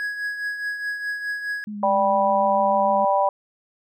triangle tone with tremolo, 1666 Hz, G#6, 5 cents sharp, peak -21 dBFS, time 0-1.64 s, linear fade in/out 0 ms, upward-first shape triangle, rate 4.8 Hz, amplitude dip 60%
sine tone with vibrato, 207.7 Hz, G#3, in tune, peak -29 dBFS, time 1.67-3.05 s, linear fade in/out 5 ms, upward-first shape sine, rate 6.7 Hz, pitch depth 28 cents each way
harmonic tone, 196 Hz, G3, in tune, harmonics 3 / 4 / 5, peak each -21 / -21 / -21 dBFS, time 1.83-3.29 s, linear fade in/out 2 ms
effects none

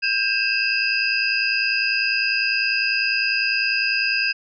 sine tone cluster, 1588 / 2573 / 2683 / 4925 Hz, G6 / E7 / E7 / D#8, +22 / -43 / +30 / -19 cents, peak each -24 dBFS, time 0.02-4.33 s, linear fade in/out 20 ms, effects none

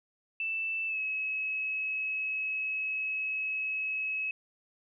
sine tone with pitch glide, 2651 to 2571 Hz, E7 to E7, +9 to -44 cents, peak -30 dBFS, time 0.4-4.31 s, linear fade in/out 2 ms, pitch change -53 cents, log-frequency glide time 0.87-0.99 s, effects none

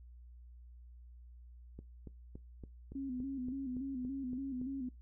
click train, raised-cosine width 3 ms, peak -35 dBFS, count 11, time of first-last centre 1.79-4.615 s, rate 3.54 Hz
sine tone with vibrato, 261.6 Hz, C4, in tune, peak -37 dBFS, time 2.95-4.89 s, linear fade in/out 5 ms, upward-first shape square, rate 3.5 Hz, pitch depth 70 cents each way
effects noise-tail reverb RT60 0.2 s tail -20 dB re dry + added 60 Hz sine -52 dBFS peak until 5.01 s

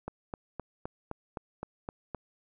click train, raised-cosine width 1 ms, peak -22 dBFS, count 9, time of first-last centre 0.08-2.147 s, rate 3.87 Hz, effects none

